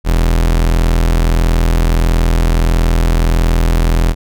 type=tone; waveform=40% pulse; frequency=41.53 Hz; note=E1; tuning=14 cents sharp; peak=-8 dBFS; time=0.04-4.15 s; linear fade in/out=50 ms; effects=none